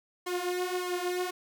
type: tone with flanger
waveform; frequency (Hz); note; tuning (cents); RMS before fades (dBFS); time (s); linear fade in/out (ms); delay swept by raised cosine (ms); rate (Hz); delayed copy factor
sawtooth; 360; F#4; -47; -32; 0.26-1.31; 10; 1.8 to 6.1; 1.7; +0.75
effects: none